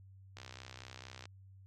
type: click train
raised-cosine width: 0.2 ms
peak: -30 dBFS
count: 58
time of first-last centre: 0.37-1.255 s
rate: 64.4 Hz
effects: added 96 Hz sine -54 dBFS peak until 1.66 s + MP3 64 kbps